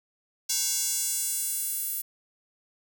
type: tone with high-pass filter sweep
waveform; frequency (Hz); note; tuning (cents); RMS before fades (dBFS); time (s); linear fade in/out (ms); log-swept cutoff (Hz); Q
square; 310; D#4; -6; -29; 0.49-2.02; 10; 5800 to 12000; 1.7
effects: none